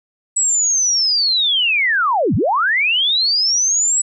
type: linear two-way sweep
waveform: sine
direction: down then up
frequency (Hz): 7902 to 80.7 to 7902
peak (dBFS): -13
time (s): 0.36-4.02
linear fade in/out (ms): 10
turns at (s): 2.35
effects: none